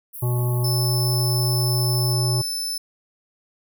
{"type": "high-pass noise", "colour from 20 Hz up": "pink", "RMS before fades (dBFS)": -35, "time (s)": [0.13, 2.14], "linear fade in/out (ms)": 20, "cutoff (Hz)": 10000, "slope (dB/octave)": 96}
{"type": "harmonic tone", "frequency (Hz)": 122.5, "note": "B2", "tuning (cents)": -14, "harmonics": [1, 3, 5, 7, 9], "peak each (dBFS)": [-19, -31, -37, -37, -41], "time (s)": [0.22, 2.42], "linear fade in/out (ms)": 10}
{"type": "tone", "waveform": "sawtooth", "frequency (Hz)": 5274, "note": "E8", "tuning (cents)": 0, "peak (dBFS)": -22, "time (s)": [0.64, 2.78], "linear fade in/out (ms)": 5}
{"effects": []}